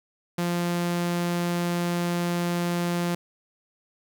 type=tone; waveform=sawtooth; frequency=173.8 Hz; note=F3; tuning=8 cents flat; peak=-20 dBFS; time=0.38-3.15 s; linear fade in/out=5 ms; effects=10-bit